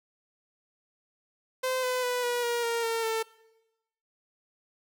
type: tone with pitch steps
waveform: sawtooth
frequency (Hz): 515 / 504.7 / 494.6 / 484.7 / 475 / 465.5 / 456.2 / 447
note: C5 / B4 / B4 / B4 / A#4 / A#4 / A#4 / A4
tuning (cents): -28 / +38 / +3 / -32 / +33 / -2 / -37 / +27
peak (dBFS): -23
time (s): 1.63-3.23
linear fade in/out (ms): 10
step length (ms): 200
effects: noise-tail reverb RT60 1.0 s tail -22 dB re dry